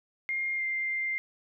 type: tone with pitch glide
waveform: sine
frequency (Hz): 2123 to 2097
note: C7 to C7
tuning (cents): +25 to +3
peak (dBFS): -28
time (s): 0.29-1.18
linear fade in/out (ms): 0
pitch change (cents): -22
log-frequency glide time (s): 0.56-0.63
effects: none